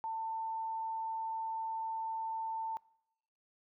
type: tone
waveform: sine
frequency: 894 Hz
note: A5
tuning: 27 cents sharp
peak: -35 dBFS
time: 0.04-2.77 s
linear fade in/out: 0 ms
effects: noise-tail reverb RT60 0.8 s tail -23 dB re dry